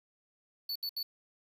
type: tone bursts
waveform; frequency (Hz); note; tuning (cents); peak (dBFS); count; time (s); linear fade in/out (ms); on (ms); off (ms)
square; 4464; C#8; +11; -34; 3; 0.69-1.03; 5; 66; 71
effects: 10-bit